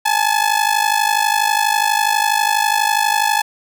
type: ring-modulated tone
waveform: sawtooth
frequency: 857 Hz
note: A5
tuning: 46 cents flat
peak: -7 dBFS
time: 0.05-3.42 s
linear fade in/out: 10 ms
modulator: 26.1 Hz
effects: 8-bit